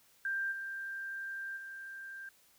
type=tone with level steps; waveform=sine; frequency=1583 Hz; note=G6; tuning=17 cents sharp; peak=-32 / -38 / -43 dBFS; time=0.25-2.29 s; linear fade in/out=2 ms; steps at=0.51 / 1.56 s; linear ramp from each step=20 ms; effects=white hiss -66 dBFS RMS until 2.58 s